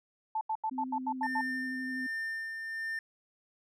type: tone bursts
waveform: sine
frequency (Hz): 878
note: A5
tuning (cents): -4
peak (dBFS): -29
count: 8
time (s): 0.35-1.412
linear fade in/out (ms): 5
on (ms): 61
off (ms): 82
type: tone with vibrato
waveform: sine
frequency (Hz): 258.5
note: C4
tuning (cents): -21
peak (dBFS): -36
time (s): 0.71-2.07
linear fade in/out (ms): 10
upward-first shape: square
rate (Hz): 12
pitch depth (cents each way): 12
type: tone with tremolo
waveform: triangle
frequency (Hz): 1800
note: A6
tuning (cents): +39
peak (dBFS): -31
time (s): 1.23-2.99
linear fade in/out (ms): 2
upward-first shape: sine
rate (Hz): 1.3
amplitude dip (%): 40
effects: none